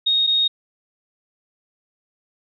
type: tone pair in turn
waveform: sine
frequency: 3729 / 3729 Hz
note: A#7 / A#7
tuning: 0 / 0 cents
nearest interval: unison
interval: 0 cents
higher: neither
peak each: -15 dBFS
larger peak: neither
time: 0.06-0.27 / 0.27-0.48 s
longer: neither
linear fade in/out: 10 ms
effects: none